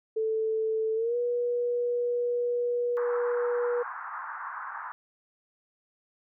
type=tone with pitch glide; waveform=sine; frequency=440.8 to 483.5 Hz; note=A4 to B4; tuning=+3 to -37 cents; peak=-25 dBFS; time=0.16-3.83 s; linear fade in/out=10 ms; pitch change=+160 cents; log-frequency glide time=0.95-1.16 s
type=band-pass noise; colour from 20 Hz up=pink; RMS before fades=-38 dBFS; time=2.97-4.92 s; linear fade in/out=0 ms; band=890 to 1600 Hz; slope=48 dB/octave
effects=none